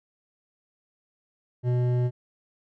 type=tone with hard clipping; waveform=sine; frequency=123.47 Hz; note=B2; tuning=in tune; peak=-23 dBFS; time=1.63-2.11 s; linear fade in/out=50 ms; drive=10 dB; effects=none